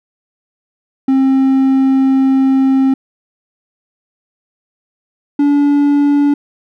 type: tone pair in turn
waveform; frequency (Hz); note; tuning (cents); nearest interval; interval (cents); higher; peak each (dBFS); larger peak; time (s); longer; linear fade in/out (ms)
triangle; 266.7 / 287.3; C4 / D4; +33 / -38; minor second; 129; second; -6; neither; 1.08-2.94 / 5.39-6.34; first; 5
effects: none